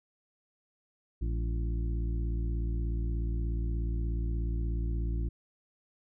harmonic tone with a mistuned harmonic, 56.7 Hz, A#1, 47 cents flat, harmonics 1 / 2 / 3 / 4 / 5 / 6, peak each -29 / -38 / -43 / -51 / -46 / -46 dBFS, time 1.21-5.29 s, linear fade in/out 10 ms, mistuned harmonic 4, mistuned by -130 cents, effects none

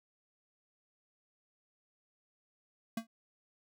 square tone with exponential decay, 226.9 Hz, A#3, 47 cents flat, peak -32 dBFS, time 2.97-3.07 s, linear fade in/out 5 ms, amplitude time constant 20 ms, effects none

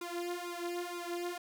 sawtooth tone with flanger, 349.2 Hz, F4, in tune, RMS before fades -39 dBFS, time 0.01-1.38 s, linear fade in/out 5 ms, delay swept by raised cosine 0.8 to 3.3 ms, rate 2.1 Hz, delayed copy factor +0.95, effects none

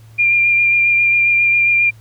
sine tone with vibrato, 2395 Hz, D7, 33 cents sharp, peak -10 dBFS, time 0.18-1.91 s, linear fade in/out 20 ms, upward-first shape sine, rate 7.4 Hz, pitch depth 15 cents each way, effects added 111 Hz sine -39 dBFS peak until 2 s + pink hiss -52 dBFS RMS until 2 s

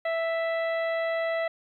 harmonic tone, 659.3 Hz, E5, in tune, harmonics 1 / 2 / 3 / 4 / 5 / 6, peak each -26 / -38 / -33 / -45 / -47 / -49 dBFS, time 0.05-1.48 s, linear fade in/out 5 ms, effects 11-bit

